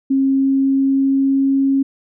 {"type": "tone with pitch glide", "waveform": "sine", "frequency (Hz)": [270, 272.2], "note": ["C#4", "C#4"], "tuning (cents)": [-45, -31], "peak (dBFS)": -12, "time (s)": [0.1, 1.83], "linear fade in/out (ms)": 10, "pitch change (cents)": 14, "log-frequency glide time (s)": [0.26, 1.56], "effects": []}